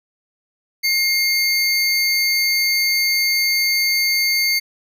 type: tone pair together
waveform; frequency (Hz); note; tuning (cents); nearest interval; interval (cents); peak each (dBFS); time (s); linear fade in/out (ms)
square; 2132 / 4545; C7 / C#8; +32 / +42; octave + minor second; 1310; -19; 0.83-4.6; 20
effects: none